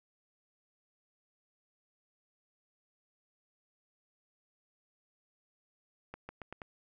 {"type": "accelerating click train", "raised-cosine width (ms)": 0.5, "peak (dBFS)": -28, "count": 5, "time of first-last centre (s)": [6.14, 6.618], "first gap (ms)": 150, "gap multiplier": 0.85, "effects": []}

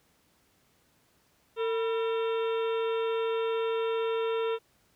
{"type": "harmonic tone with a mistuned harmonic", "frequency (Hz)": 452.2, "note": "A4", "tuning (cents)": 47, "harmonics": [1, 2, 3, 4, 5, 6, 7, 8], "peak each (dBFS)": [-27, -38, -39, -49, -49, -44, -49, -46], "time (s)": [1.56, 4.59], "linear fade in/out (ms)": 50, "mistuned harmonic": 2, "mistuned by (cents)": 130, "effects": ["pink hiss -67 dBFS RMS until 4.95 s", "high-pass 60 Hz 12 dB/octave"]}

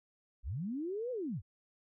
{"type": "linear two-way sweep", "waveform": "sine", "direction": "up then down", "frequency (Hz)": [39.68, 516, 65.8], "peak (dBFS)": -35, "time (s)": [0.43, 1.42], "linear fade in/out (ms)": 50, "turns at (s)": 1.11, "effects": []}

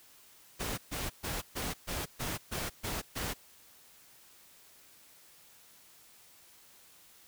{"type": "noise bursts", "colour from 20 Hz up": "pink", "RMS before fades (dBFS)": -36, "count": 9, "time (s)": [0.59, 3.34], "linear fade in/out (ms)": 20, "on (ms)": 190, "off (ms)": 130, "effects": ["white hiss -59 dBFS RMS until 7.27 s"]}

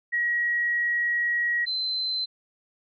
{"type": "tone pair in turn", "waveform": "sine", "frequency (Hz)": [1905, 4072], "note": ["A#6", "C8"], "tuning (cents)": [37, -48], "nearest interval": "octave + minor second", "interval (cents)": 1315, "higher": "second", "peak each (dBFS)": [-22, -25], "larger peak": "first", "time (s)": [[0.12, 1.66], [1.66, 2.26]], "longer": "first", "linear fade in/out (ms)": 20, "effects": []}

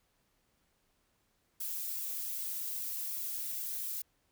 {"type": "noise with flanger", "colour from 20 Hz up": "violet", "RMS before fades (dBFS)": -38, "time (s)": [1.6, 4.02], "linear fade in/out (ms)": 5, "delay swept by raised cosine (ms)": [1.6, 3.5], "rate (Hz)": 2.5, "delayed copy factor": -0.95, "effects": ["pink hiss -75 dBFS RMS until 4.31 s"]}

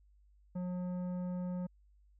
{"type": "tone with tanh clipping", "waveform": "triangle", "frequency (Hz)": 180, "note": "F#3", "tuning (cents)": -47, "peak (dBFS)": -37, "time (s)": [0.55, 1.67], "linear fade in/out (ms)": 10, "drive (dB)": 15, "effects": ["added 50 Hz sine -62 dBFS peak until 2.19 s"]}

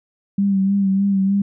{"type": "tone with vibrato", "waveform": "sine", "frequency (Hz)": 196, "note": "G3", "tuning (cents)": 0, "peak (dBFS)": -14, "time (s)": [0.38, 1.42], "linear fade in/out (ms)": 5, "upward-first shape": "sine", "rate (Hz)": 3.3, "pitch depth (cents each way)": 37, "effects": []}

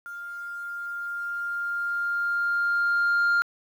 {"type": "tone with level ramp", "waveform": "sine", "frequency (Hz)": 1401, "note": "F6", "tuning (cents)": 5, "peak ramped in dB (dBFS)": [-35, -16], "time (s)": [0.06, 3.42], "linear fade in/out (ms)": 0, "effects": ["tanh soft clip ceiling -18 dBFS", "9-bit"]}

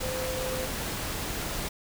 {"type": "tone in noise", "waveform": "sine", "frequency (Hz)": 515, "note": "C5", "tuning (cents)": -28, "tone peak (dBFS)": -32, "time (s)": [0.02, 0.67], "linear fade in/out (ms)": 10, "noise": "pink", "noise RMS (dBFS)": -33, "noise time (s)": [0, 1.69], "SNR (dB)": -2, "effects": []}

